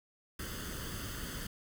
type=noise with comb filter; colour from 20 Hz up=pink; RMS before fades=-41 dBFS; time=0.39-1.47 s; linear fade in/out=5 ms; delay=0.63 ms; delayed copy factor=+0.7; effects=none

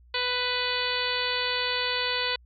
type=harmonic tone; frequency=496.1 Hz; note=B4; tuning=8 cents sharp; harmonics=1 / 2 / 3 / 4 / 5 / 6 / 7 / 8 / 9; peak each=-34 / -34 / -34 / -34 / -34 / -34 / -34 / -34 / -34 dBFS; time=0.14-2.36 s; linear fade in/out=5 ms; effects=added 60 Hz sine -52 dBFS peak until 2.45 s

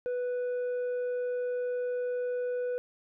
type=tone with tanh clipping; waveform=sine; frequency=493.9 Hz; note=B4; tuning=in tune; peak=-30 dBFS; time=0.06-2.78 s; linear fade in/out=0 ms; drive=4 dB; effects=none

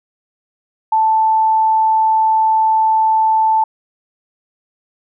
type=tone; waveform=sine; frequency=880 Hz; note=A5; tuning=in tune; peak=-10 dBFS; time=0.92-3.64 s; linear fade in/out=5 ms; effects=none

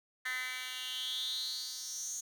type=tone with high-pass filter sweep; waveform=10% pulse; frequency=254.9 Hz; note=C4; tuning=45 cents flat; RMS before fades=-39 dBFS; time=0.25-2.21 s; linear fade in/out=10 ms; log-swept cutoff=1900 to 6700 Hz; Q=7.3; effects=none

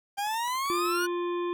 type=exponential sweep; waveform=40% pulse; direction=up; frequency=791 to 1479 Hz; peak=-27 dBFS; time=0.17-1.07 s; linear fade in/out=20 ms
type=clicks; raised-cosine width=0.3 ms; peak=-33 dBFS; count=9; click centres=0.182 / 0.271 / 0.343 / 0.479 / 0.554 / 0.657 / 0.752 / 0.791 / 0.856 s
type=harmonic tone; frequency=350 Hz; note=F4; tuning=4 cents sharp; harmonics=1 / 3 / 5 / 7 / 9 / 10; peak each=-28 / -35 / -48 / -47 / -56 / -50 dBFS; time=0.7-1.53 s; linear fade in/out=0 ms
effects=none

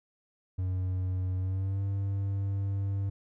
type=tone with pitch glide; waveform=triangle; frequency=92.5 to 98.57 Hz; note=F#2 to G2; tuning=0 to +10 cents; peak=-26 dBFS; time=0.58-3.1 s; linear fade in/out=10 ms; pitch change=+110 cents; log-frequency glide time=1.37-1.82 s; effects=none

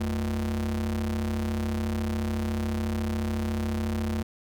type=ring-modulated tone; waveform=square; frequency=68.5 Hz; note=C#2; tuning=20 cents flat; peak=-24 dBFS; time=0-4.23 s; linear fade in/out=10 ms; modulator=154 Hz; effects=none

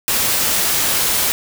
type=noise; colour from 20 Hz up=white; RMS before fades=-17 dBFS; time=0.08-1.32 s; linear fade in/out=0 ms; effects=none

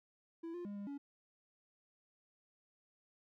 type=tone with pitch steps; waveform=triangle; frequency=331.9 / 351 / 203.5 / 201.9 / 282.4 Hz; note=E4 / F4 / G#3 / G#3 / C#4; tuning=+12 / +9 / -35 / -49 / +32 cents; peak=-40 dBFS; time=0.43-0.98 s; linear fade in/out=10 ms; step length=110 ms; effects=none

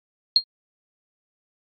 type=tone with exponential decay; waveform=sine; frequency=4231 Hz; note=C8; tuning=19 cents sharp; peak=-8 dBFS; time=0.36-0.44 s; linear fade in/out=2 ms; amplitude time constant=16 ms; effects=AAC 48 kbps

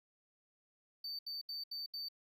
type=tone bursts; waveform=triangle; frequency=4575 Hz; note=D8; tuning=46 cents flat; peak=-39 dBFS; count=5; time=1.04-2.086 s; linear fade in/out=5 ms; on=150 ms; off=74 ms; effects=none

